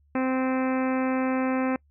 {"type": "harmonic tone", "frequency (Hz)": 259.9, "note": "C4", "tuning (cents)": -11, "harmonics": [1, 2, 3, 4, 5, 6, 7, 8, 9, 10], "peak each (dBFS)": [-24, -30, -34, -36, -38, -40, -41, -42, -43, -44], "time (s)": [0.15, 1.76], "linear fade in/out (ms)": 2, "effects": ["noise-tail reverb RT60 0.1 s tail -26 dB re dry", "added 72 Hz sine -59 dBFS peak until 1.9 s"]}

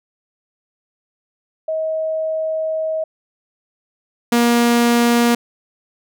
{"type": "tone pair in turn", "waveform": ["sine", "sawtooth"], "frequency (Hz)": [635, 237.2], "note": ["D#5", "A#3"], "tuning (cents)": [35, 30], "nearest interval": "octave + perfect fourth", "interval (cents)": 1705, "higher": "first", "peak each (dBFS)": [-18, -8], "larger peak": "second", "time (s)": [[1.68, 3.04], [4.32, 5.35]], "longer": "first", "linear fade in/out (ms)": 5, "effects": []}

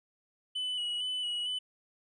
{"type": "tone with vibrato", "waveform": "triangle", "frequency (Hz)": 2960, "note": "F#7", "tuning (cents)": 0, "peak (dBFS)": -30, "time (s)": [0.55, 1.59], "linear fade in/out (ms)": 10, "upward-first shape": "square", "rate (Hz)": 2.2, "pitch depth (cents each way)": 24, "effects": ["resampled to 22050 Hz"]}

